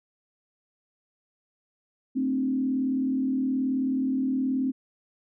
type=tone with frequency modulation; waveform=sine; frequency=262.3 Hz; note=C4; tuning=4 cents sharp; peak=-23 dBFS; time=2.15-4.72 s; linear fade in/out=20 ms; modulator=38.9 Hz; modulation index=0.63; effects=none